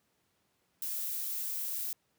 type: noise with high-pass filter sweep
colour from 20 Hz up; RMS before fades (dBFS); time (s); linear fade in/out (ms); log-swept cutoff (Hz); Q
violet; -36; 0.82-1.93; 2; 270 to 440; 5.1
effects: pink hiss -75 dBFS RMS until 2.18 s + high-pass 100 Hz 12 dB/octave